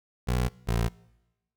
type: tone pair in turn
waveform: 20% pulse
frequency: 61.74 / 57.45 Hz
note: B1 / A#1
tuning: 0 / -25 cents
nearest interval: minor second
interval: 125 cents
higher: first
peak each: -19 / -19 dBFS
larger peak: neither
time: 0.27-0.49 / 0.67-0.89 s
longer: neither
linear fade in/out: 20 ms
effects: noise-tail reverb RT60 1.0 s tail -23 dB re dry